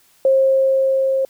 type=tone with level ramp; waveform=sine; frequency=534 Hz; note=C5; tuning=35 cents sharp; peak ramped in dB=-10 to -15 dBFS; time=0.25-1.25 s; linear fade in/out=2 ms; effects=white hiss -55 dBFS RMS until 1.29 s